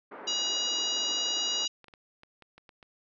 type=band-pass noise; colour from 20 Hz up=pink; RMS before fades=-44 dBFS; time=0.11-1.66 s; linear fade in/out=10 ms; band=300 to 1700 Hz; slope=24 dB/octave
type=harmonic tone; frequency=960 Hz; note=B5; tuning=49 cents flat; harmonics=3 / 4 / 5 / 6 / 7; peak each=-31 / -33 / -35 / -37 / -38 dBFS; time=0.27-1.68 s; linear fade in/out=10 ms
type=clicks; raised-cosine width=0.3 ms; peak=-35 dBFS; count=12; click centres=1.513 / 1.544 / 1.593 / 1.639 / 1.843 / 1.883 / 1.938 / 2.234 / 2.423 / 2.58 / 2.692 / 2.828 s
effects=none